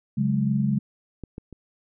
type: chord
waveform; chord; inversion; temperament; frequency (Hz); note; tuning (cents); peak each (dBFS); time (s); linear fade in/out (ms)
sine; C# suspended fourth; none; just; 138.59 / 184.79 / 207.9; C#3 / F#3 / G#3; 0 / -2 / +2; -24 / -28 / -23; 0.17-0.79; 10
type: clicks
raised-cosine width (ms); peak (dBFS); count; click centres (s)
3; -22 / -22 / -28; 3; 1.237 / 1.381 / 1.527
effects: none